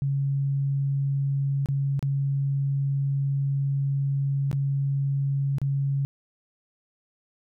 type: tone with dropouts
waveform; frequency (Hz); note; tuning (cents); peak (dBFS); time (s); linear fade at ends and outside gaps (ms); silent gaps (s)
sine; 138.59; C#3; 0; -22; 0.02-6.05; 0; 1.659-1.687 / 1.993-2.027 / 4.514-4.529 / 5.584-5.616
effects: none